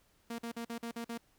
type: tone bursts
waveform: sawtooth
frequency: 232.9 Hz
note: A#3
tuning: 1 cent flat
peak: -34 dBFS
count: 7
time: 0.3-1.177 s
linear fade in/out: 5 ms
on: 85 ms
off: 47 ms
effects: pink hiss -70 dBFS RMS until 1.38 s